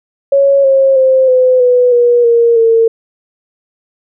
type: tone with pitch steps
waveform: sine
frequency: 554.4 / 538.9 / 523.9 / 509.3 / 495.1 / 481.2 / 467.8 / 454.8 Hz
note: C#5 / C#5 / C5 / C5 / B4 / B4 / A#4 / A#4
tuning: 0 / -49 / +2 / -47 / +4 / -45 / +6 / -43 cents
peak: -5 dBFS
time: 0.32-2.88 s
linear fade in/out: 5 ms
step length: 320 ms
effects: none